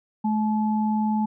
sine tone pair together, 215 / 860 Hz, A3 / A5, -40 / -40 cents, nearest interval 2 octaves, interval 2400 cents, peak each -21 / -27 dBFS, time 0.24-1.26 s, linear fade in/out 10 ms, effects none

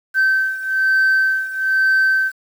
sine beating tone pair, 1546 / 1547.1 Hz, G6 / G6, -24 / -23 cents, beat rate 1.1 Hz, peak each -14 / -17 dBFS, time 0.14-2.32 s, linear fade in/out 50 ms, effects tanh soft clip ceiling -10 dBFS + 7-bit

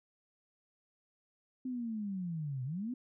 sine linear two-way sweep, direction down then up, 260.4 to 123.1 to 260.4 Hz, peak -35 dBFS, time 1.65-2.94 s, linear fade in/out 5 ms, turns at 2.64 s, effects none

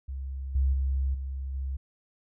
sine tone with level steps, 67 Hz, C2, 42 cents sharp, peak -32 / -21 / -24 / -31 / -29 dBFS, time 0.08-1.77 s, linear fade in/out 10 ms, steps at 0.55 / 0.73 / 1.14 / 1.54 s, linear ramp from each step 5 ms, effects none

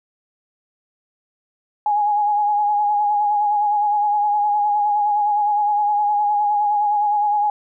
sine tone with vibrato, 830.6 Hz, G#5, in tune, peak -15 dBFS, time 1.86-7.5 s, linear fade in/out 2 ms, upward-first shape sine, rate 9.7 Hz, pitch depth 32 cents each way, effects none

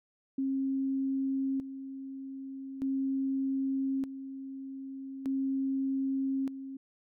sine tone with tremolo, 269 Hz, C4, 48 cents sharp, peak -28 dBFS, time 0.38-6.77 s, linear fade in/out 5 ms, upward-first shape square, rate 0.41 Hz, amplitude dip 70%, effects none

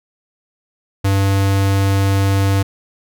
square tone, 98 Hz, G2, in tune, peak -13 dBFS, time 1.04-2.63 s, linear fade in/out 10 ms, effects none

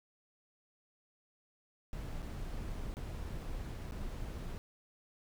brown noise with dropouts, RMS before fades -41 dBFS, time 1.93-4.58 s, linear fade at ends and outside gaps 0 ms, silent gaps 2.221-2.227 / 2.94-2.969 / 3.91-3.921 s, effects none

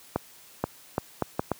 accelerating click train, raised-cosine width 1 ms, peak -10 dBFS, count 6, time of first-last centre 0.16-1.517 s, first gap 480 ms, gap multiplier 0.71, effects white hiss -52 dBFS RMS until 1.59 s + high-pass 80 Hz 12 dB/octave

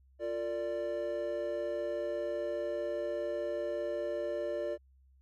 triangle chord, Bb major, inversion second, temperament equal with one note detuned, 349.2 / 454.2 / 587.3 Hz, F4 / Bb4 / D5, 0 / -45 / 0 cents, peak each -37 / -38 / -32 dBFS, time 0.19-4.78 s, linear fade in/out 50 ms, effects added 66 Hz sine -60 dBFS peak until 5.21 s + MP3 96 kbps

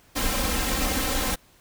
pink noise with comb filter, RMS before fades -25 dBFS, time 0.15-1.36 s, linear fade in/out 20 ms, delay 3.8 ms, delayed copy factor +0.9, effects pink hiss -57 dBFS RMS until 1.6 s

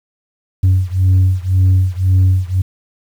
sine beating tone pair, 92.5 / 94.4 Hz, F#2 / F#2, 0 / +35 cents, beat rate 1.9 Hz, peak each -10 / -11 dBFS, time 0.63-2.62 s, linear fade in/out 10 ms, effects tanh soft clip ceiling -6 dBFS + 7-bit

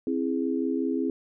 sine chord, C augmented, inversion none, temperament equal with one note detuned, 264.4 / 329.6 / 415.3 Hz, C4 / E4 / G#4, +18 / 0 / 0 cents, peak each -27 / -29 / -31 dBFS, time 0.07-1.1 s, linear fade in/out 2 ms, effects none

